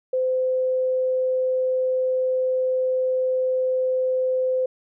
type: tone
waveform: sine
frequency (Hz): 514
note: C5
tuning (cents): -31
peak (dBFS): -19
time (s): 0.13-4.66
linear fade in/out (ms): 5
effects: none